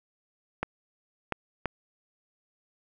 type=clicks; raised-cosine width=0.5 ms; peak=-13 dBFS; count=3; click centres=0.63 / 1.323 / 1.657 s; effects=none